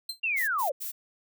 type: tone with exponential decay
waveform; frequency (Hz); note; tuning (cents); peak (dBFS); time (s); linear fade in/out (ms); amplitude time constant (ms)
40% pulse; 4128; C8; -24; -27; 0.09-0.2; 5; 22
type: linear sweep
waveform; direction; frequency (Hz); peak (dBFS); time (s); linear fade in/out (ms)
sine; down; 2813 to 493.9; -25; 0.23-0.72; 10
type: noise bursts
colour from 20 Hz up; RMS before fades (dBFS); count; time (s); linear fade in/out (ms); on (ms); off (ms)
violet; -35; 3; 0.36-0.92; 20; 120; 100
effects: none